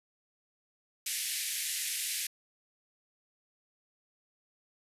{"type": "band-pass noise", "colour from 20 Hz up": "white", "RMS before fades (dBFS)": -35, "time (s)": [1.06, 2.27], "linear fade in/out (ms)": 5, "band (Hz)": [1800, 13000], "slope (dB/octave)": 48, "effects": ["resampled to 32000 Hz"]}